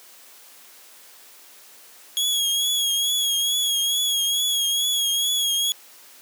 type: tone with vibrato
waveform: sawtooth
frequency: 3322 Hz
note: G#7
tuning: in tune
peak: -17 dBFS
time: 2.17-5.72 s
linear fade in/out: 0 ms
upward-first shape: triangle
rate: 2.3 Hz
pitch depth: 50 cents each way
effects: white hiss -48 dBFS RMS until 6.21 s + high-pass 300 Hz 12 dB/octave